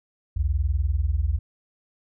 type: tone pair together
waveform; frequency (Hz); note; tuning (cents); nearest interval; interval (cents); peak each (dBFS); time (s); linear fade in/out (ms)
sine; 60.5 / 80.76; B1 / E2; -35 / -35; perfect fourth; 500; -23; 0.36-1.39; 10
effects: none